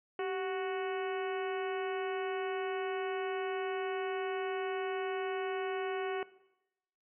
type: harmonic tone with a mistuned harmonic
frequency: 370 Hz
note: F#4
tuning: in tune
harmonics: 1 / 2 / 3 / 4 / 5 / 6 / 7 / 8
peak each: -34 / -40 / -44 / -46 / -48 / -50 / -51 / -52 dBFS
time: 0.19-6.23 s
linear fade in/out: 2 ms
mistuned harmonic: 1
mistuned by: +75 cents
effects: noise-tail reverb RT60 0.9 s tail -18 dB re dry